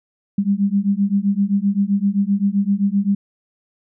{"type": "beating tone pair", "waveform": "sine", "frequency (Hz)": [196, 203.7], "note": ["G3", "G#3"], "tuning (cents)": [0, -33], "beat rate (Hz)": 7.7, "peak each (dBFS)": -18, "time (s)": [0.38, 3.15], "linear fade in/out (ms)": 5, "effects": []}